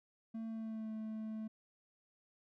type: tone with pitch glide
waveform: triangle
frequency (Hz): 224.5 to 218.5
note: A3 to A3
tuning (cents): +35 to -12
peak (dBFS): -38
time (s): 0.34-1.48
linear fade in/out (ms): 10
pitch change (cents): -47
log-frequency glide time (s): 0.46-0.92
effects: none